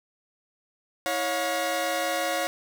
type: tone cluster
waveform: sawtooth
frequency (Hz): 324.5 / 555 / 715 / 1918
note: E4 / C#5 / F5 / A#6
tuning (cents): -27 / +2 / +41 / +49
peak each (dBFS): -32 / -25 / -25 / -32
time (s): 1.06-2.47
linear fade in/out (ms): 0
effects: none